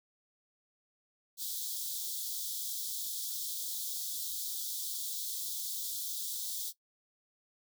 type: high-pass noise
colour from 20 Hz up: white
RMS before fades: -38 dBFS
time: 1.37-6.73 s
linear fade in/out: 50 ms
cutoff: 3300 Hz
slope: 96 dB/octave
effects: noise-tail reverb RT60 0.1 s tail -17 dB re dry